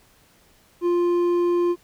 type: tone with hard clipping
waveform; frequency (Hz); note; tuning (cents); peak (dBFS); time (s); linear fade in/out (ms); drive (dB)
sine; 349.2; F4; 0; -19; 0.81-1.76; 50; 5
effects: pink hiss -57 dBFS RMS until 1.83 s